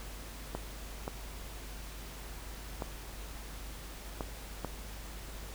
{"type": "clicks", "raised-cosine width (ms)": 1, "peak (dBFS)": -21, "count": 5, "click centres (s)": [0.55, 1.079, 2.822, 4.208, 4.647], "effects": ["added 50 Hz sine -44 dBFS peak until 5.54 s", "pink hiss -48 dBFS RMS until 5.54 s"]}